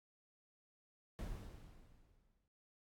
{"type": "noise with exponential decay", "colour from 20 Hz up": "brown", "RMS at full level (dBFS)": -42, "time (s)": [1.19, 2.48], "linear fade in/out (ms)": 0, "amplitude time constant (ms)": 280, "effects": ["AAC 64 kbps"]}